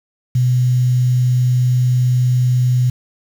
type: tone with quantisation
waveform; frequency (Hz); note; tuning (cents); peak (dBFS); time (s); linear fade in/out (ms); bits
sine; 125.2; B2; +24; -11; 0.35-2.9; 5; 6
effects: none